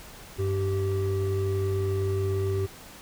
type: tone pair together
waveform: triangle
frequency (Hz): 97 / 388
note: G2 / G4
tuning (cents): -18 / -18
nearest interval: 2 octaves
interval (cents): 2400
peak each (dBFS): -24 / -26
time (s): 0.38-2.67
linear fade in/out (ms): 20
effects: pink hiss -46 dBFS RMS until 3.01 s